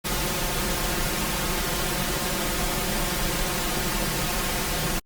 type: noise with comb filter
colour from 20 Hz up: pink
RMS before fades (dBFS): -26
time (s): 0.04-5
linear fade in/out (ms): 20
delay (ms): 5.6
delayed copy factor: +0.95
effects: Opus 48 kbps